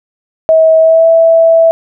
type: tone with pitch glide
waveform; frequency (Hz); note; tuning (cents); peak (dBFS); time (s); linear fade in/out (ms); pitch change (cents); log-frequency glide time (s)
sine; 642 to 657.8; E5 to E5; -46 to -4; -3; 0.49-1.71; 0; +42; 0.78-1.07
effects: none